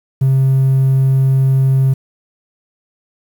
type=tone; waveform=triangle; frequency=133.5 Hz; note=C3; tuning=35 cents sharp; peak=-6 dBFS; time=0.21-1.94 s; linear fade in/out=10 ms; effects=tanh soft clip ceiling -4 dBFS + 7-bit